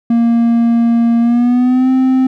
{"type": "tone with pitch glide", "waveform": "triangle", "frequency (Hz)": [233.1, 260.1], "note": ["A#3", "C4"], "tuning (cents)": [0, -10], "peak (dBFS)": -6, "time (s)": [0.1, 2.27], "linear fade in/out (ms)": 5, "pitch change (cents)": 190, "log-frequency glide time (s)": [1.2, 1.9], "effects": []}